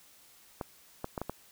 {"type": "clicks", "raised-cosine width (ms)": 1, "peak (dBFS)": -20, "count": 5, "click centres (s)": [0.612, 1.044, 1.178, 1.216, 1.296], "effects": ["white hiss -59 dBFS RMS until 1.51 s"]}